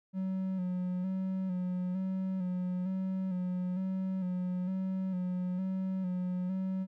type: tone with vibrato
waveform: triangle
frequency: 185 Hz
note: F#3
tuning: in tune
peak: -29 dBFS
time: 0.13-6.87 s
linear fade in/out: 50 ms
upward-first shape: square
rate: 1.1 Hz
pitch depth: 36 cents each way
effects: none